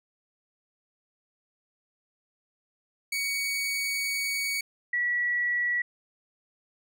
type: tone pair in turn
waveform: sawtooth / sine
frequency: 2245 / 1939.3 Hz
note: C#7 / B6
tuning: +21 / -32 cents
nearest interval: minor third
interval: 253 cents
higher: first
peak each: -24 dBFS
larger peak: neither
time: 3.12-4.61 / 4.93-5.82 s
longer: first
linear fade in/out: 5 ms
effects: none